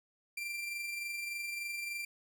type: tone with amplitude modulation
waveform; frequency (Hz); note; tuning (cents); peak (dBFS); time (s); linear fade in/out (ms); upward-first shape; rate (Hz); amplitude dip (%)
40% pulse; 2364; D7; +11; -35; 0.37-2.05; 5; sine; 23.4; 35
effects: none